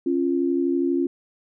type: tone pair together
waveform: sine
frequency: 273.6 / 345.9 Hz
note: C#4 / F4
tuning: -23 / -17 cents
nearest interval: major third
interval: 406 cents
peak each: -22 dBFS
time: 0.06-1.07 s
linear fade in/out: 5 ms
effects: none